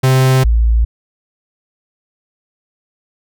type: tone pair in turn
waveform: 45% pulse / sine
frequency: 130.81 / 56.74 Hz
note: C3 / A#1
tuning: 0 / -46 cents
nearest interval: octave + major second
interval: 1446 cents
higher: first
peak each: -8 dBFS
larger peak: neither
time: 0.03-0.44 / 0.44-0.85 s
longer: neither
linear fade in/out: 10 ms
effects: none